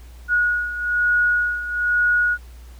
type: beating tone pair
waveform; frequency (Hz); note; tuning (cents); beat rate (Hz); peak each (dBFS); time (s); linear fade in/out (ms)
sine; 1452 / 1453.1; F#6 / F#6; -33 / -32; 1.1; -18 / -23; 0.28-2.38; 50
effects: added 60 Hz sine -38 dBFS peak until 2.79 s + pink hiss -52 dBFS RMS until 2.79 s